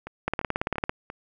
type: two click trains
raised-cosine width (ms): 0.5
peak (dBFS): -10 / -21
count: 12 / 4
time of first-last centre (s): 0.28-0.895 / 0.07-1.101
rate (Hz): 17.9 / 2.91
effects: none